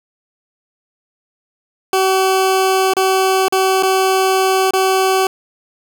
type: tone with dropouts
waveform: 20% pulse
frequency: 380 Hz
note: F#4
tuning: 46 cents sharp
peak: -7 dBFS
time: 1.93-5.27 s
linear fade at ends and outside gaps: 2 ms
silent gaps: 2.936-2.967 / 3.483-3.524 / 3.826-3.832 / 4.708-4.735 s
effects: none